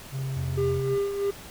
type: tone with pitch glide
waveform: triangle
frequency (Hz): 133.9 to 132.44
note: C3 to C3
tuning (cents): +40 to +21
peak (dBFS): -26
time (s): 0.11-0.98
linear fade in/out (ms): 50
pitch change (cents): -19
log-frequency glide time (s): 0.22-0.69
type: tone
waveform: triangle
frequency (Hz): 87.7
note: F2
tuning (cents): +8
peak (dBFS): -29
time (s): 0.36-0.8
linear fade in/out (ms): 10
type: tone with tremolo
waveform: triangle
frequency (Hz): 400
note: G4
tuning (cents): +35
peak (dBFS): -20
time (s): 0.57-1.31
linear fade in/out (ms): 10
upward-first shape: sine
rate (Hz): 3.1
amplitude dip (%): 55
effects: pink hiss -44 dBFS RMS until 1.5 s